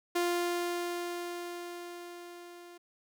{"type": "tone with level ramp", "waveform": "sawtooth", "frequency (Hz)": 349.2, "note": "F4", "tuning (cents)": 0, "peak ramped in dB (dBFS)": [-23, -45], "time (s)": [0.15, 2.78], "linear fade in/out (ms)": 10, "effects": []}